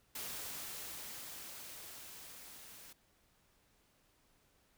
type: noise with level ramp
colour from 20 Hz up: white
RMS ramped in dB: -43 to -55 dBFS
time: 0.15-2.93 s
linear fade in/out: 5 ms
effects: pink hiss -72 dBFS RMS until 4.77 s